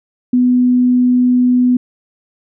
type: tone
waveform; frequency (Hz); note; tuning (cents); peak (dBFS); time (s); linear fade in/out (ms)
sine; 248.7; B3; +12; -8; 0.33-1.77; 5
effects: none